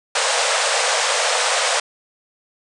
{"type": "band-pass noise", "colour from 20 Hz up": "pink", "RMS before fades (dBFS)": -19, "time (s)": [0.15, 1.8], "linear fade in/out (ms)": 5, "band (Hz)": [470, 9300], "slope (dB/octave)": 96, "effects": []}